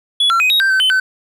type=tone with pitch steps; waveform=triangle; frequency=3395 / 1359 / 2509 / 3786 / 1570 / 1535 / 3053 / 1523 Hz; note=G#7 / F6 / D#7 / A#7 / G6 / G6 / G7 / F#6; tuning=+37 / -48 / +14 / +26 / +2 / -37 / -46 / +50 cents; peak=-9 dBFS; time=0.2-1 s; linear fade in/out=5 ms; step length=100 ms; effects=none